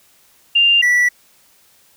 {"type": "tone pair in turn", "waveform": ["sine", "triangle"], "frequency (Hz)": [2794, 1955.8], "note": ["F7", "B6"], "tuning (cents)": [0, -17], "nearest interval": "tritone", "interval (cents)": 617, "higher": "first", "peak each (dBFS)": -9, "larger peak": "neither", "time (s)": [[0.55, 0.82], [0.82, 1.09]], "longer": "neither", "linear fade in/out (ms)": 10, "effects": ["white hiss -53 dBFS RMS until 1.96 s"]}